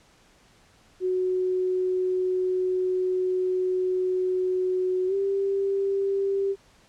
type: tone with pitch glide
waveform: sine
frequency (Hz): 368.9 to 393.1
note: F#4 to G4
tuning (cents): -5 to +5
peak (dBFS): -22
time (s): 1-6.56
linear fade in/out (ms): 50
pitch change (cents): +110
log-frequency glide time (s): 5.07-5.14
effects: pink hiss -58 dBFS RMS until 6.88 s + low-pass 8000 Hz 12 dB/octave